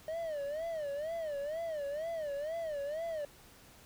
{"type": "tone with vibrato", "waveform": "triangle", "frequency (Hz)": 614, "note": "D#5", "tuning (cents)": -23, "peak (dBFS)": -33, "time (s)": [0.08, 3.25], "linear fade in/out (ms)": 2, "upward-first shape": "sine", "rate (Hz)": 2.1, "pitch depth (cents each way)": 160, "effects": ["pink hiss -58 dBFS RMS until 3.85 s"]}